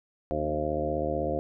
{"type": "harmonic tone with a mistuned harmonic", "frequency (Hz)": 76, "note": "D#2", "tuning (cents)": -40, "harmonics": [1, 2, 3, 4, 5, 6, 7, 8, 9], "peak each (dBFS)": [-36, -38, -40, -35, -35, -39, -31, -39, -33], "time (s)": [0.31, 1.39], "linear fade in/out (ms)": 0, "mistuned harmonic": 3, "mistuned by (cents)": 20, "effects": []}